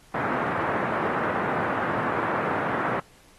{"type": "band-pass noise", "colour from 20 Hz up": "white", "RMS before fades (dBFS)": -27, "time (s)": [0.14, 3], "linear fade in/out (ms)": 5, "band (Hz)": [110, 1500], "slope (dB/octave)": 24, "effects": ["pink hiss -56 dBFS RMS until 3.38 s", "AAC 32 kbps"]}